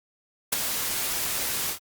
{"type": "noise with ADSR envelope", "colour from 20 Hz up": "white", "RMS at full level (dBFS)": -21, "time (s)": [0.52, 1.79], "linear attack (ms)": 10, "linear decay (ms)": 12, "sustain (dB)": -7, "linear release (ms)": 100, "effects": ["Opus 48 kbps"]}